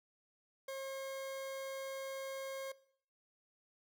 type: tone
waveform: 40% pulse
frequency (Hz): 538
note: C5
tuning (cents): +48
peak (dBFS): -40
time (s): 0.68-2.72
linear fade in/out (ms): 5
effects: noise-tail reverb RT60 0.6 s tail -20 dB re dry